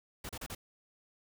pink noise bursts, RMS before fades -42 dBFS, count 4, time 0.24-0.55 s, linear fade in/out 5 ms, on 52 ms, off 34 ms, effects none

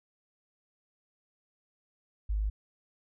sine tone, 51.91 Hz, G#1, in tune, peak -27 dBFS, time 2.29-2.5 s, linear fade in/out 10 ms, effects none

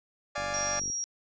20% pulse chord, D diminished, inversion none, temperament equal, 587.3 / 698.5 / 830.6 Hz, D5 / F5 / Ab5, 0 / 0 / 0 cents, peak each -28 / -33 / -32 dBFS, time 0.35-0.8 s, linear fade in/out 10 ms
click train, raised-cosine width 3 ms, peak -32 dBFS, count 26, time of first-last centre 0.38-0.9 s, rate 48.1 Hz
sine tone, 5660 Hz, F8, 22 cents sharp, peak -30 dBFS, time 0.54-1.04 s, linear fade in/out 0 ms
effects resampled to 16000 Hz

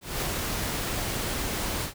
pink noise with ADSR envelope, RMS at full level -28 dBFS, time 0.01-1.94 s, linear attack 210 ms, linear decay 20 ms, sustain -2 dB, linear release 110 ms, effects none

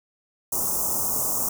white band-stop noise, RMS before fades -25 dBFS, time 0.52-1.49 s, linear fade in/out 5 ms, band 1200 to 5900 Hz, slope 48 dB/octave, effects none

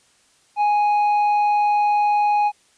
sine tone with tanh clipping, 830.6 Hz, G#5, in tune, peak -16 dBFS, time 0.56-2.52 s, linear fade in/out 50 ms, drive 5 dB, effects white hiss -58 dBFS RMS until 2.77 s + resampled to 22050 Hz

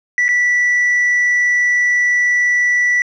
sine tone with dropouts, 1961 Hz, B6, 13 cents flat, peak -9 dBFS, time 0.18-3.02 s, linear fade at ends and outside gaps 1 ms, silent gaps 0.282-0.289 s, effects tanh soft clip ceiling -10 dBFS

